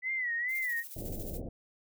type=tone with vibrato; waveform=sine; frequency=1975.5 Hz; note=B6; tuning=in tune; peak=-30 dBFS; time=0.02-0.84 s; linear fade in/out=50 ms; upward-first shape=sine; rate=2.3 Hz; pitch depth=110 cents each way
type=noise with tremolo; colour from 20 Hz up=violet; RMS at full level=-44 dBFS; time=0.48-1.41 s; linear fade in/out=50 ms; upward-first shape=square; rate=14 Hz; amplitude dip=50%
type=low-pass noise; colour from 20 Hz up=pink; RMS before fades=-39 dBFS; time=0.96-1.49 s; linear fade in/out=5 ms; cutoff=640 Hz; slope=48 dB/octave
effects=none